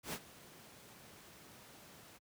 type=noise with ADSR envelope; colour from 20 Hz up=pink; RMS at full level=-39 dBFS; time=0.03-2.19 s; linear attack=100 ms; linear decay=56 ms; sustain=-18 dB; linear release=29 ms; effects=high-pass 100 Hz 12 dB/octave